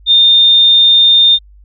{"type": "tone", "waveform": "sine", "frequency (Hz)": 3630, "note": "A#7", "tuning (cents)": -47, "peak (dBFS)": -4, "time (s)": [0.06, 1.39], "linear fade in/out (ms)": 50, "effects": ["added 50 Hz sine -38 dBFS peak until 1.64 s"]}